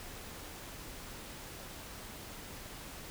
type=silence; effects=pink hiss -47 dBFS RMS until 3.1 s